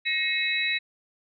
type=tone cluster; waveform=sine; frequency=1876 / 2169 / 2562 / 3901 Hz; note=A#6 / C#7 / E7 / B7; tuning=+11 / -38 / -50 / -22 cents; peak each=-29 dBFS; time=0.05-0.79 s; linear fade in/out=20 ms; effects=none

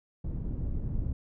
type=low-pass noise; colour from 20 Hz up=pink; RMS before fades=-32 dBFS; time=0.24-1.13 s; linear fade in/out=5 ms; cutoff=180 Hz; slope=12 dB/octave; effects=none

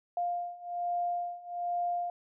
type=beating tone pair; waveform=sine; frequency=701 / 702.2 Hz; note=F5 / F5; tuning=+6 / +9 cents; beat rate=1.2 Hz; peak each=-35 / -33 dBFS; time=0.17-2.1 s; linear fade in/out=2 ms; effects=none

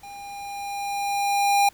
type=tone with level ramp; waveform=square; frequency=805 Hz; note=G5; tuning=46 cents sharp; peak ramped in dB=-39 to -16 dBFS; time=0.03-1.69 s; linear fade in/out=5 ms; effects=pink hiss -54 dBFS RMS until 1.73 s

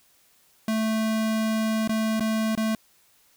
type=tone with dropouts; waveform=square; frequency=220 Hz; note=A3; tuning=in tune; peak=-23 dBFS; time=0.68-2.75 s; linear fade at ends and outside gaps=2 ms; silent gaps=1.876-1.893 / 2.197-2.206 / 2.552-2.575 s; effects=white hiss -61 dBFS RMS until 3.36 s

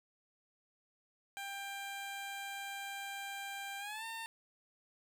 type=tone with pitch glide; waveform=15% pulse; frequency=793 to 905.7 Hz; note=G5 to A5; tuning=+20 to +50 cents; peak=-35 dBFS; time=1.37-4.26 s; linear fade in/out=0 ms; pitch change=+230 cents; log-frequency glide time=3.79-4.05 s; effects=none

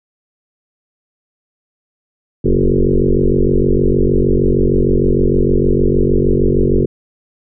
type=tone with frequency modulation; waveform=sine; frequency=189.3 Hz; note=F#3; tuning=40 cents sharp; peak=-9 dBFS; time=2.44-6.86 s; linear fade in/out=10 ms; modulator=46.5 Hz; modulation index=5.3; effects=none

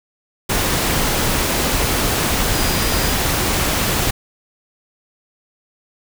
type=tone in noise; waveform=sine; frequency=4903 Hz; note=D#8; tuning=26 cents flat; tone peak=-29 dBFS; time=2.53-3.14 s; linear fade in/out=10 ms; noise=pink; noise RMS=-18 dBFS; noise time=0.49-4.11 s; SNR=-14 dB; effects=none

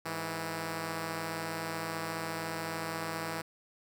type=tone pair together; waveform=5% pulse; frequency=103.83 / 163.3 Hz; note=G#2 / E3; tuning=0 / -16 cents; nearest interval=minor sixth; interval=784 cents; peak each=-31 / -24 dBFS; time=0.05-3.42 s; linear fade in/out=10 ms; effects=none

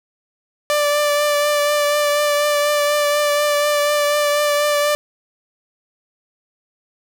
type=tone with vibrato; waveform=sawtooth; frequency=587.3 Hz; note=D5; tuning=in tune; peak=-11 dBFS; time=0.7-4.95 s; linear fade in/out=0 ms; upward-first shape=triangle; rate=4.1 Hz; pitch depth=21 cents each way; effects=none

